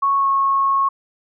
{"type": "tone with pitch glide", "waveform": "sine", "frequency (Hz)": [1105, 1094.8], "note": ["C#6", "C#6"], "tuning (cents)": [-6, -22], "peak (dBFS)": -14, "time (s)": [0.02, 0.89], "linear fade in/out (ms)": 10, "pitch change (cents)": -16, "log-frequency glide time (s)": [0.17, 0.27], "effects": []}